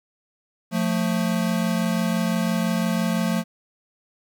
square tone pair together, 176.68 / 222.6 Hz, F3 / A3, +20 / +20 cents, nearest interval major third, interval 400 cents, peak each -24 dBFS, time 0.71-3.44 s, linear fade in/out 50 ms, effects 9-bit

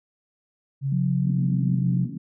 sine tone with pitch glide, 137.2 to 130.63 Hz, C#3 to C3, -17 to -2 cents, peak -22 dBFS, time 0.81-2.09 s, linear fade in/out 50 ms, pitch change -85 cents, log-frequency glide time 1.11-1.92 s
sine tone with vibrato, 179 Hz, F3, 43 cents sharp, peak -23 dBFS, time 0.92-2.05 s, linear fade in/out 5 ms, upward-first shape triangle, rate 1.7 Hz, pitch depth 10 cents each way
white band-pass noise, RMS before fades -33 dBFS, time 1.25-2.18 s, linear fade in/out 10 ms, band 150 to 260 Hz, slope 48 dB/octave
effects none

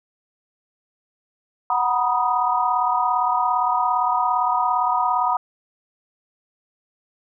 sine chord, B major seventh, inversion second, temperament equal with one note detuned, 740 / 950.3 / 987.8 / 1244.5 Hz, F#5 / A#5 / B5 / D#6, 0 / +33 / 0 / 0 cents, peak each -23 dBFS, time 1.7-5.37 s, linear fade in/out 2 ms, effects none

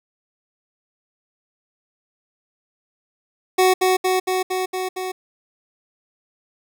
25% pulse tone with echo, 371.6 Hz, F#4, 7 cents sharp, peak -9 dBFS, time 3.58-3.74 s, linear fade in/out 10 ms, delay 230 ms, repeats 6, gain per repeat -2 dB, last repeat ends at 5.12 s, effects none

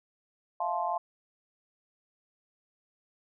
sine chord, F major seventh, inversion third, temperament just, 654.8 / 698.5 / 873.1 / 1047.7 Hz, E5 / F5 / A5 / C6, -12 / 0 / -14 / +2 cents, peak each -37 / -32 / -33 / -34 dBFS, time 0.6-0.98 s, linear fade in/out 5 ms, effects none

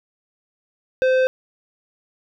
triangle tone with tanh clipping, 517 Hz, C5, 21 cents flat, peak -16 dBFS, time 1.02-1.27 s, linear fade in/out 0 ms, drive 16 dB, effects none

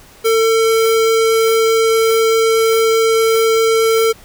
square tone, 449.2 Hz, A4, 36 cents sharp, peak -11 dBFS, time 0.24-4.13 s, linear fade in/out 20 ms, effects pink hiss -43 dBFS RMS until 4.24 s

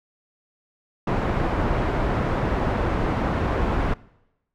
pink low-pass noise, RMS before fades -23 dBFS, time 1.07-3.94 s, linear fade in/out 5 ms, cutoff 1300 Hz, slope 12 dB/octave, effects noise-tail reverb RT60 0.9 s tail -22 dB re dry

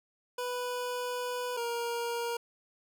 25% pulse tone pair in turn, 493.9 / 470.8 Hz, B4 / A#4, 0 / +17 cents, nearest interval minor second, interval 83 cents, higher first, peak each -29 / -28 dBFS, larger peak second, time 0.38-1.57 / 1.57-2.37 s, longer first, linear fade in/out 5 ms, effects none

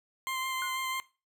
20% pulse tone with vibrato, 1046.5 Hz, C6, in tune, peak -27 dBFS, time 0.27-1 s, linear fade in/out 0 ms, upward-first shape sine, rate 6.1 Hz, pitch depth 14 cents each way
sine tone with exponential decay, 1460 Hz, F#6, 24 cents flat, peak -33 dBFS, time 0.62-0.78 s, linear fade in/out 0 ms, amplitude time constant 34 ms
effects noise-tail reverb RT60 0.3 s tail -18 dB re dry

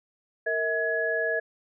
sine tone cluster, 460.8 / 643 / 1685 Hz, A#4 / E5 / G#6, -20 / -43 / +25 cents, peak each -30 / -29 / -27 dBFS, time 0.46-1.4 s, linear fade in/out 10 ms, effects none

